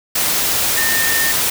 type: tone in noise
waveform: sine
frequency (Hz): 1819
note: A#6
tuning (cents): -43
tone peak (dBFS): -18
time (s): 0.77-1.32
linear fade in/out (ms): 5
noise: white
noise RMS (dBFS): -17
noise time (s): 0.15-1.5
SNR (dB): -4
effects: none